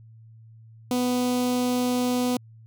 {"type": "tone with notch filter", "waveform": "sawtooth", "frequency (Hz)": 248.3, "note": "B3", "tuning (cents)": 9, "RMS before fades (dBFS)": -24, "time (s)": [0.91, 2.37], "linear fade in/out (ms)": 2, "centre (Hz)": 1700, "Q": 0.89, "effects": ["added 112 Hz sine -46 dBFS peak until 2.66 s"]}